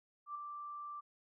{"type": "tone with ADSR envelope", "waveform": "sine", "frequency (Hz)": 1174.7, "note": "D6", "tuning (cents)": 0, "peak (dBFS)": -38, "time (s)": [0.26, 1.01], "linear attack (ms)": 91, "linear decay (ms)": 5, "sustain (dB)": -5, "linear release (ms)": 17, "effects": []}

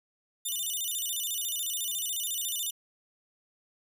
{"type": "tone with vibrato", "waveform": "5% pulse", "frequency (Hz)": 3263, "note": "G#7", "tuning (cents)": -31, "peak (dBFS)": -23, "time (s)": [0.45, 2.71], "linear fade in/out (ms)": 10, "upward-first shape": "square", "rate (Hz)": 14, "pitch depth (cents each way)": 170, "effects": []}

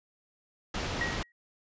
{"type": "low-pass noise", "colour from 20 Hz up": "pink", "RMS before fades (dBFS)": -34, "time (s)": [0.74, 1.23], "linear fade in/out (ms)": 5, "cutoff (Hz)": 5700, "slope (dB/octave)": 12}
{"type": "tone with exponential decay", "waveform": "sine", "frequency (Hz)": 1900, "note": "A#6", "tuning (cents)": 33, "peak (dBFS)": -26, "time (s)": [1.01, 1.32], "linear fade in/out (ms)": 2, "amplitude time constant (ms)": 66}
{"effects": ["resampled to 16000 Hz"]}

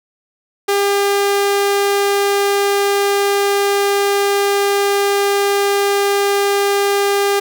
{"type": "tone", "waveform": "sawtooth", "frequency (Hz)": 401.4, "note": "G4", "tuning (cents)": 41, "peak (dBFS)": -9, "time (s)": [0.68, 7.4], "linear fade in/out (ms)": 10, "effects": []}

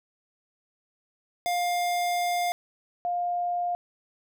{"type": "tone pair in turn", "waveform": ["square", "sine"], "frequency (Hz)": [705, 705], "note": ["F5", "F5"], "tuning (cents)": [16, 16], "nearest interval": "unison", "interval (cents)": 0, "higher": "neither", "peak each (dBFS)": -25, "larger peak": "neither", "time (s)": [[1.46, 2.52], [3.05, 3.75]], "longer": "first", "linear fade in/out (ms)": 0, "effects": []}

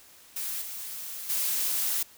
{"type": "noise with level steps", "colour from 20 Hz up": "blue", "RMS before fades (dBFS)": [-33, -38, -28], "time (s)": [0.36, 2.03], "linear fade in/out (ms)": 5, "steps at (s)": [0.61, 1.29], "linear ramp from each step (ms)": 10, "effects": ["white hiss -54 dBFS RMS until 2.17 s"]}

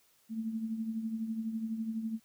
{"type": "tone with tremolo", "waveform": "sine", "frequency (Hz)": 223, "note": "A3", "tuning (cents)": 23, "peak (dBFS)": -30, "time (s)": [0.29, 2.2], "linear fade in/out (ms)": 50, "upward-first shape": "triangle", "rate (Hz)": 12, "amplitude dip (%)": 65, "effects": ["white hiss -68 dBFS RMS until 2.24 s"]}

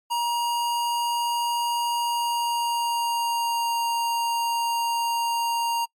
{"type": "tone with pitch glide", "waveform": "square", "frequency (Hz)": [947, 934.5], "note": ["A#5", "A#5"], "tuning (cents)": [27, 4], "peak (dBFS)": -23, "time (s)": [0.1, 5.86], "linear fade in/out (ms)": 20, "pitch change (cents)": -23, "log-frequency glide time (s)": [1.98, 3.75], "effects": ["noise-tail reverb RT60 0.1 s tail -26 dB re dry", "MP3 64 kbps"]}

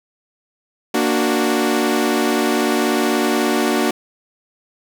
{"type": "chord", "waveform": "sawtooth", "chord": "Bb augmented", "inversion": "none", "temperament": "equal", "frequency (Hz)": [233.1, 293.7, 370], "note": ["Bb3", "D4", "F#4"], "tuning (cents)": [0, 0, 0], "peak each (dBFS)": -16, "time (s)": [0.94, 3.91], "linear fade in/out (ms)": 5, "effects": []}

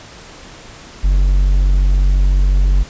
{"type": "tone", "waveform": "triangle", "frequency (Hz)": 47.13, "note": "F#1", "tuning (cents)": 33, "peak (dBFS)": -7, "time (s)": [1.03, 2.84], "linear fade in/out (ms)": 20, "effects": ["pink hiss -37 dBFS RMS until 2.89 s", "resampled to 16000 Hz"]}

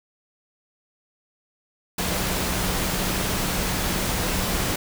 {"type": "tone in noise", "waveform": "sine", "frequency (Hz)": 185, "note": "F#3", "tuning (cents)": 0, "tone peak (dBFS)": -32, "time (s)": [1.98, 4.76], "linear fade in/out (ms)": 5, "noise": "pink", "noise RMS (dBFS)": -25, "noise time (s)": [1.98, 4.76], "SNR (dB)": -10, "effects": []}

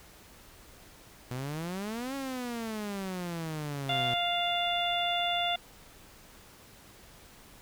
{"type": "exponential two-way sweep", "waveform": "sawtooth", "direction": "up then down", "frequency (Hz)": [121.5, 277.2, 121.5], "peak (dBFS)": -30, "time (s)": [1.31, 4.14], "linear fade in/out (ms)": 0, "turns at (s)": 2.15}
{"type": "harmonic tone", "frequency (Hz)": 698.5, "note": "F5", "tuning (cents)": 0, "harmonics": [1, 2, 3, 4, 5], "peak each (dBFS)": [-30, -39, -38, -35, -32], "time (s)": [3.89, 5.56], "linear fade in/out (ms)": 5}
{"effects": ["pink hiss -54 dBFS RMS until 7.61 s"]}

